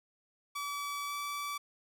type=tone with pitch glide; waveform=sawtooth; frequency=1147 to 1154.3 Hz; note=D6 to D6; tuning=-41 to -30 cents; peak=-32 dBFS; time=0.55-1.58 s; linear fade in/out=10 ms; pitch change=+11 cents; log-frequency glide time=1.07-1.12 s; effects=none